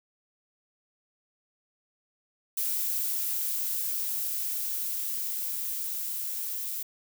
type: noise with level ramp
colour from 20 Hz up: violet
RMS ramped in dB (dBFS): -29 to -34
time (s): 2.57-6.83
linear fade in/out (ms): 5
effects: none